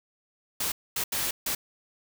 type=noise bursts at uneven times; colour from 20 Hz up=white; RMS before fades=-29 dBFS; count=4; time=0.6-0.72 / 0.96-1.04 / 1.12-1.31 / 1.46-1.55 s; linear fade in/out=5 ms; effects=none